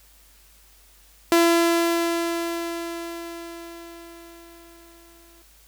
sawtooth tone with exponential decay, 337.7 Hz, E4, 42 cents sharp, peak -10 dBFS, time 1.32-5.42 s, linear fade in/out 1 ms, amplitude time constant 890 ms, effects added 50 Hz sine -55 dBFS peak until 5.67 s + white hiss -55 dBFS RMS until 5.67 s

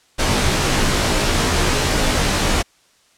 pink noise with comb filter, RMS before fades -17 dBFS, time 0.18-2.63 s, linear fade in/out 20 ms, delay 18 ms, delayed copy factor -0.85, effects white hiss -56 dBFS RMS until 3.17 s + low-pass 8000 Hz 12 dB/octave

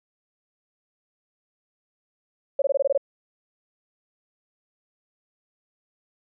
sine tone bursts, 556 Hz, C#5, 5 cents sharp, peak -17 dBFS, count 8, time 2.59-2.977 s, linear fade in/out 5 ms, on 30 ms, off 21 ms, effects none

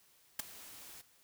white noise with ADSR envelope, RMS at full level -32 dBFS, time 0.39-1.02 s, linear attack 6 ms, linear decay 10 ms, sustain -20 dB, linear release 15 ms, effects white hiss -67 dBFS RMS until 1.23 s

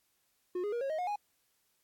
triangle tone with pitch steps, 360 / 413.5 / 475 / 545.7 / 626.8 / 720 / 827.1 Hz, F#4 / G#4 / A#4 / C#5 / D#5 / F#5 / G#5, -47 / -8 / +33 / -27 / +13 / -47 / -7 cents, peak -30 dBFS, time 0.55-1.159 s, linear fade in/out 5 ms, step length 87 ms, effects white hiss -75 dBFS RMS until 1.83 s + AAC 64 kbps

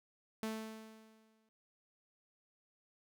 sawtooth tone with exponential decay, 220 Hz, A3, in tune, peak -32 dBFS, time 0.43-1.49 s, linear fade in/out 0 ms, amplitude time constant 230 ms, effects none

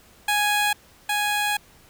15% pulse tone pair in turn, 830.6 / 830.6 Hz, G#5 / G#5, 0 / 0 cents, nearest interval unison, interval 0 cents, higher neither, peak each -13 / -15 dBFS, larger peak first, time 0.28-0.73 / 1.09-1.57 s, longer second, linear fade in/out 5 ms, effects pink hiss -53 dBFS RMS until 1.89 s

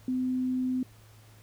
sine tone, 255.3 Hz, C4, 42 cents flat, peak -26 dBFS, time 0.08-0.83 s, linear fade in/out 2 ms, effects added 108 Hz sine -53 dBFS peak until 1.42 s + pink hiss -59 dBFS RMS until 1.42 s

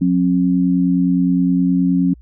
sine tone pair together, 179.94 / 269.6 Hz, F#3 / C#4, -48 / -48 cents, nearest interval perfect fifth, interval 700 cents, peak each -15 dBFS, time 0.01-2.14 s, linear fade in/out 10 ms, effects added 60 Hz sine -40 dBFS peak until 2.21 s

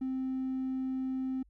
triangle tone, 261.6 Hz, C4, in tune, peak -28 dBFS, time 0.01-1.43 s, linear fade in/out 10 ms, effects tanh soft clip ceiling -27 dBFS + added 50 Hz sine -60 dBFS peak until 1.49 s

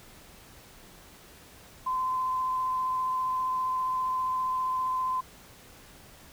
sine tone with vibrato, 1028 Hz, C6, 31 cents flat, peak -26 dBFS, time 1.86-5.21 s, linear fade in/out 10 ms, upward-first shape square, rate 15 Hz, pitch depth 9 cents each way, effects pink hiss -52 dBFS RMS until 6.32 s

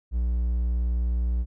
triangle tone, 59.6 Hz, A#1, 39 cents sharp, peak -20 dBFS, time 0.11-1.46 s, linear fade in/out 50 ms, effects none

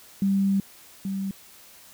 sine tone pair in turn, 196 / 194.53 Hz, G3 / G3, 0 / -13 cents, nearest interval unison, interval 13 cents, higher first, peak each -19 / -26 dBFS, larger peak first, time 0.22-0.6 / 1.05-1.31 s, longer first, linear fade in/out 2 ms, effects white hiss -50 dBFS RMS until 1.93 s

